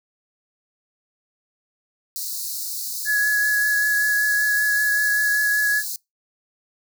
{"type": "high-pass noise", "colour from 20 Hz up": "white", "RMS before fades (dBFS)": -29, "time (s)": [2.16, 5.96], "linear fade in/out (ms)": 0, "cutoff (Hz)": 4000, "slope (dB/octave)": 96}
{"type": "tone with vibrato", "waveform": "sine", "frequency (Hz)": 1685, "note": "G#6", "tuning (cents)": 25, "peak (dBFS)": -17, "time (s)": [3.05, 5.83], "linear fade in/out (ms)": 50, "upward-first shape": "sine", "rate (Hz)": 5.2, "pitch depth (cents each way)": 18}
{"effects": ["noise-tail reverb RT60 0.2 s tail -25 dB re dry"]}